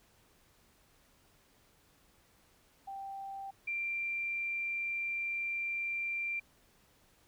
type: tone pair in turn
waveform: sine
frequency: 784 / 2366 Hz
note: G5 / D7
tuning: 0 / +12 cents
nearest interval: octave + perfect fifth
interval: 1912 cents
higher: second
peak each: -40 / -33 dBFS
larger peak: second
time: 2.87-3.51 / 3.67-6.4 s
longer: second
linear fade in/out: 10 ms
effects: pink hiss -67 dBFS RMS until 7.27 s

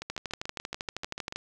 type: two click trains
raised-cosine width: 0.2 ms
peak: -19 / -16 dBFS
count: 10 / 17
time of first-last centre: 0.02-1.324 / 0.1-1.36 s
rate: 6.9 / 12.7 Hz
effects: none

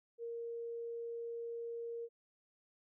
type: tone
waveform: sine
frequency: 466.2 Hz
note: A#4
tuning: in tune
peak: -40 dBFS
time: 0.18-2.09 s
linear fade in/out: 50 ms
effects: none

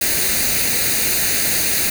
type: noise with comb filter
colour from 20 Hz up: white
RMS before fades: -18 dBFS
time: 0.01-1.9 s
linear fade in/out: 5 ms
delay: 0.46 ms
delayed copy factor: +0.65
effects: none

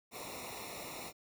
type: noise with comb filter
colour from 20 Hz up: pink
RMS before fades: -45 dBFS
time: 0.11-1.13 s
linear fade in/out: 50 ms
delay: 0.63 ms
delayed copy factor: -0.95
effects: none

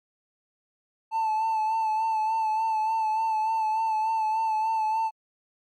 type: tone with vibrato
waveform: triangle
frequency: 880 Hz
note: A5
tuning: in tune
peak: -20 dBFS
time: 1.11-5.11 s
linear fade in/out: 50 ms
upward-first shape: sine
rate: 3.4 Hz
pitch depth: 33 cents each way
effects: tanh soft clip ceiling -17 dBFS + MP3 64 kbps

